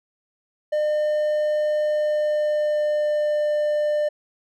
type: tone with pitch glide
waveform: triangle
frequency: 604 to 598.1 Hz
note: D5 to D5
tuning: +48 to +31 cents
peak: -17 dBFS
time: 0.72-4.09 s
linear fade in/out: 10 ms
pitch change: -17 cents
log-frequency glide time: 1.83-3.47 s
effects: none